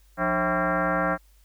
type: tone with frequency modulation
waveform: sine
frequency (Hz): 415.3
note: G#4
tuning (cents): 0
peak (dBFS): -21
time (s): 0.17-1.18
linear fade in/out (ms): 50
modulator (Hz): 238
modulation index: 5.4
effects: added 50 Hz sine -54 dBFS peak until 1.44 s + white hiss -64 dBFS RMS until 1.44 s